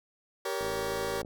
sawtooth chord, G diminished, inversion none, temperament just, 392 / 470.4 / 564.5 Hz, G4 / Bb4 / Db5, 0 / +16 / +31 cents, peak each -31 / -31 / -32 dBFS, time 0.45-1.22 s, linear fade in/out 5 ms
click train, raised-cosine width 2 ms, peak -28 dBFS, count 36, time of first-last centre 0.61-1.249 s, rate 54.8 Hz
effects none

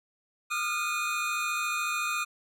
square tone cluster, 1214 / 1373 / 1427 / 2474 Hz, D#6 / F6 / F6 / D#7, -43 / -30 / +37 / -10 cents, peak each -33 / -37 / -40 / -32 dBFS, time 0.5-2.25 s, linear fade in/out 20 ms, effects low-pass 12000 Hz 12 dB/octave

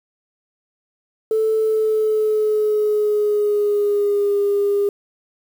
sine tone with pitch glide, 439 to 404.9 Hz, A4 to G#4, -4 to -44 cents, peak -14 dBFS, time 1.31-4.89 s, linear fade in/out 2 ms, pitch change -140 cents, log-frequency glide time 1.56-4.38 s, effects tanh soft clip ceiling -10 dBFS + 7-bit

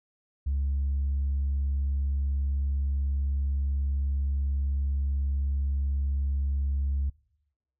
sine tone, 69.3 Hz, C#2, in tune, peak -23 dBFS, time 0.46-7.1 s, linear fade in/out 10 ms, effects noise-tail reverb RT60 0.9 s tail -24 dB re dry + tanh soft clip ceiling -22 dBFS

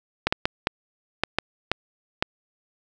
clicks, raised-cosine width 0.3 ms, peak -4 dBFS, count 8, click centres 0.27 / 0.325 / 0.455 / 0.671 / 1.236 / 1.386 / 1.716 / 2.225 s, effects none

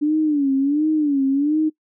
sine tone with vibrato, 290 Hz, D4, 22 cents flat, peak -15 dBFS, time 0.01-1.7 s, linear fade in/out 20 ms, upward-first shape sine, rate 1.4 Hz, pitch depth 130 cents each way, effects noise-tail reverb RT60 0.1 s tail -22 dB re dry

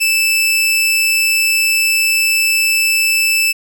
sawtooth tone with amplitude modulation, 2637 Hz, E7, in tune, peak -7 dBFS, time 0-3.53 s, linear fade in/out 20 ms, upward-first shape sine, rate 287 Hz, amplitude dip 25%, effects 8-bit

